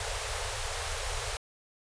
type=band-stop noise; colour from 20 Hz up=pink; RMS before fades=-34 dBFS; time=0-1.37 s; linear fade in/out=2 ms; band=110 to 410 Hz; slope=96 dB/octave; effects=resampled to 22050 Hz